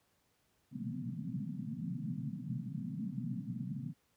pink band-pass noise, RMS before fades -40 dBFS, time 0.71-3.94 s, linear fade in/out 50 ms, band 120 to 260 Hz, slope 96 dB/octave, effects pink hiss -75 dBFS RMS until 4.16 s + high-pass 60 Hz 12 dB/octave

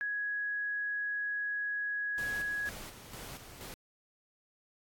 sine tone, 1668 Hz, G#6, 7 cents sharp, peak -32 dBFS, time 0.01-2.69 s, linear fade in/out 0 ms
pink noise with tremolo, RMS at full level -45 dBFS, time 2.18-3.74 s, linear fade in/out 0 ms, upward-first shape square, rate 2.1 Hz, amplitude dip 50%
effects AAC 64 kbps

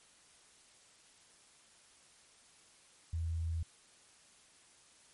sine tone, 82.41 Hz, E2, in tune, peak -33 dBFS, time 3.13-3.63 s, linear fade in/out 5 ms, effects white hiss -63 dBFS RMS until 5.13 s + MP3 48 kbps

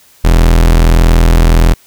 40% pulse tone, 41.47 Hz, E1, 11 cents sharp, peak -3 dBFS, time 0.24-1.74 s, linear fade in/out 10 ms, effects white hiss -45 dBFS RMS until 1.86 s

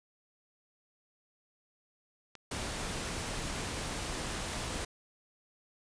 clicks, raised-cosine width 0.2 ms, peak -30 / -30 dBFS, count 2, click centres 2.353 / 3.109 s
pink noise, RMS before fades -37 dBFS, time 2.51-4.85 s, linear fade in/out 5 ms
effects resampled to 22050 Hz

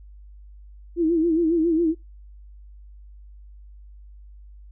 sine tone with vibrato, 329.6 Hz, E4, in tune, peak -17 dBFS, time 0.96-1.95 s, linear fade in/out 50 ms, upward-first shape sine, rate 7.3 Hz, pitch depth 91 cents each way, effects noise-tail reverb RT60 0.2 s tail -24 dB re dry + added 50 Hz sine -42 dBFS peak until 4.71 s

